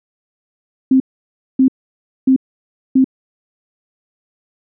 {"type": "tone bursts", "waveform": "sine", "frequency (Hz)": 262.7, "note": "C4", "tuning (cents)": 7, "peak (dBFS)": -7, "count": 4, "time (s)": [0.91, 3.044], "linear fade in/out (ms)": 5, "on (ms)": 91, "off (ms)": 590, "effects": []}